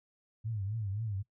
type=tone with vibrato; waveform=sine; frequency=104.8 Hz; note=G#2; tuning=16 cents sharp; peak=-33 dBFS; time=0.44-1.23 s; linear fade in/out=20 ms; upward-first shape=triangle; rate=3.8 Hz; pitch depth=180 cents each way; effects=noise-tail reverb RT60 0.1 s tail -18 dB re dry